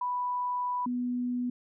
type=tone pair in turn; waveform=sine; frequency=987.8 / 246.2 Hz; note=B5 / B3; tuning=0 / -5 cents; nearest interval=2 octaves; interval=2405 cents; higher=first; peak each=-28 dBFS; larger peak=neither; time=0.01-0.86 / 0.86-1.5 s; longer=first; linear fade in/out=5 ms; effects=none